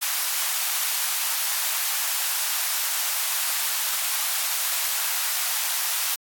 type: high-pass noise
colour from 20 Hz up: white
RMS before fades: -25 dBFS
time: 0.01-6.16 s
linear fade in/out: 20 ms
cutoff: 760 Hz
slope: 24 dB/octave
effects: AAC 64 kbps